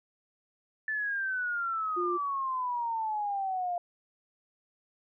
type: exponential sweep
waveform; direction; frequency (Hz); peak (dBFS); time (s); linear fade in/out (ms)
sine; down; 1760 to 695; -29; 0.88-3.78; 2
type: tone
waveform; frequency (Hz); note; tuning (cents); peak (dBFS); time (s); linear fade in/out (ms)
sine; 353.4; F4; +21; -30; 1.96-2.18; 20
effects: none